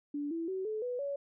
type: tone with pitch steps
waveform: sine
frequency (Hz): 290 / 331.2 / 378.3 / 432 / 493.4 / 563.5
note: D4 / E4 / F#4 / A4 / B4 / C#5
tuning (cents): -22 / +8 / +38 / -32 / -2 / +28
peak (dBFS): -33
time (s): 0.14-1.16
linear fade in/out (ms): 5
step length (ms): 170
effects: none